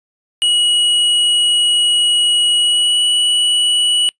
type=tone with pitch glide; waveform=square; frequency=2912 to 2942 Hz; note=F#7 to F#7; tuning=-28 to -11 cents; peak=-12 dBFS; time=0.42-4.09 s; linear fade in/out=0 ms; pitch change=+17 cents; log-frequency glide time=2.58-3.03 s; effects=noise-tail reverb RT60 0.1 s tail -23 dB re dry + resampled to 22050 Hz